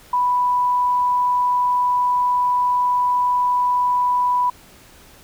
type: tone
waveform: sine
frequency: 987.8 Hz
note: B5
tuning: in tune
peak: -15 dBFS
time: 0.13-4.5 s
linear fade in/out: 5 ms
effects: pink hiss -47 dBFS RMS until 5.23 s